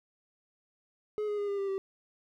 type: tone with pitch steps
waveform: triangle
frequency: 422.8 / 415.5 / 408.4 / 401.4 / 394.5 / 387.7 Hz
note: G#4 / G#4 / G#4 / G4 / G4 / G4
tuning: +31 / +1 / -29 / +41 / +11 / -19 cents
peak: -28 dBFS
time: 1.18-1.78 s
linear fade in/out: 0 ms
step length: 100 ms
effects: none